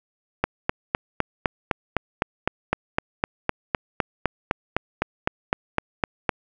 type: click train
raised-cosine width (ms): 0.5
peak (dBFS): -4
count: 24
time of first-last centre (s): 0.44-6.292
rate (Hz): 3.93
effects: none